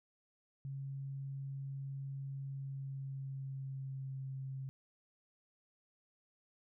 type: tone with pitch glide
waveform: sine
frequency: 136.9 to 133.85 Hz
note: C#3 to C3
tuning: -21 to +40 cents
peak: -40 dBFS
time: 0.65-4.69 s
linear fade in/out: 0 ms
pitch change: -39 cents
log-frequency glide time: 2.44-4.22 s
effects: none